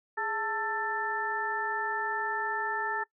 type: harmonic tone with a mistuned harmonic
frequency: 442.6 Hz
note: A4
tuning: 10 cents sharp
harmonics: 1 / 2 / 3 / 4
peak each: -39 / -33 / -36 / -33 dBFS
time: 0.17-3.04 s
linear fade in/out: 10 ms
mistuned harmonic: 1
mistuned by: -100 cents
effects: noise-tail reverb RT60 0.1 s tail -21 dB re dry